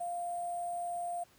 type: tone with sample-and-hold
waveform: sine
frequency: 698.5 Hz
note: F5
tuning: in tune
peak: -34 dBFS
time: 0-1.24 s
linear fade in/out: 10 ms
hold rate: 8820 Hz
effects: pink hiss -64 dBFS RMS until 1.38 s + high-pass 60 Hz 12 dB/octave